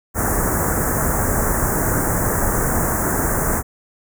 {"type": "band-stop noise", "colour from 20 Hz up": "pink", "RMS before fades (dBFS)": -19, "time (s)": [0.14, 3.63], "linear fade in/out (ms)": 50, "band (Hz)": [1800, 6700], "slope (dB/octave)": 48, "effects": []}